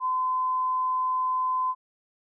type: tone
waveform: sine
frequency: 1023 Hz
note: C6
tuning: 39 cents flat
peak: -23 dBFS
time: 0-1.75 s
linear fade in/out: 50 ms
effects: none